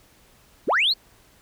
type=linear sweep; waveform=sine; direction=up; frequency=138.59 to 4500 Hz; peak=-16 dBFS; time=0.67-0.94 s; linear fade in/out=20 ms; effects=tanh soft clip ceiling -13 dBFS + pink hiss -56 dBFS RMS until 1.41 s